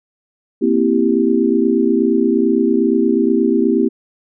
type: chord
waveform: sine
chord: C dominant seventh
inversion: third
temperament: equal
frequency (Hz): 233.1 / 261.6 / 329.6 / 392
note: Bb3 / C4 / E4 / G4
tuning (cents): 0 / 0 / 0 / 0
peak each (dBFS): -17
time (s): 0.61-3.89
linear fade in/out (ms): 20
effects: none